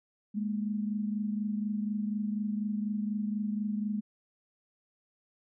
sine tone pair together, 207.7 / 231.8 Hz, G#3 / A#3, 0 / -10 cents, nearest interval major second, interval 190 cents, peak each -30 / -37 dBFS, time 0.34-4.01 s, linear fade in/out 20 ms, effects none

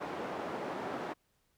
white band-pass noise, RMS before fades -39 dBFS, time 0-1.14 s, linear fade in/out 20 ms, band 210 to 840 Hz, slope 12 dB/octave, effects pink hiss -75 dBFS RMS until 1.57 s

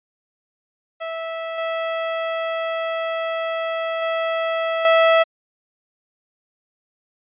sawtooth tone with level steps, 655 Hz, E5, 11 cents flat, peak -22 / -18 / -16 / -8 dBFS, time 1-5.24 s, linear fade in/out 20 ms, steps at 1.58 / 4.02 / 4.85 s, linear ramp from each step 2 ms, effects resampled to 8000 Hz

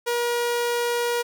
sawtooth tone, 477.8 Hz, A#4, 43 cents sharp, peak -18 dBFS, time 0.06-1.23 s, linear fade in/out 20 ms, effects none

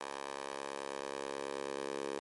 10% pulse tone with high-pass filter sweep, 69.3 Hz, C#2, in tune, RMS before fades -41 dBFS, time 0.01-2.19 s, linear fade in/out 0 ms, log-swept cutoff 680 to 450 Hz, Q 2.2, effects MP3 48 kbps

